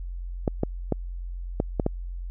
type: clicks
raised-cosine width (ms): 2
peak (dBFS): -9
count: 6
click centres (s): 0.478 / 0.634 / 0.923 / 1.601 / 1.798 / 1.864
effects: added 44 Hz sine -31 dBFS peak until 2.3 s